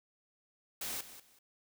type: noise with echo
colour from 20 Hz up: white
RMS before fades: -39 dBFS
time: 0.81-1.01 s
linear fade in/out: 5 ms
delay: 190 ms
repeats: 2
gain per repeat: -13 dB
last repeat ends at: 1.39 s
effects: none